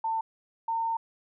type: tone pair in turn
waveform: sine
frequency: 896 / 910.1 Hz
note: A5 / A#5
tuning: +31 / -42 cents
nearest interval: unison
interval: 27 cents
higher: second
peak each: -26 dBFS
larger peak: neither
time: 0.04-0.21 / 0.68-0.97 s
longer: second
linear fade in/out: 5 ms
effects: none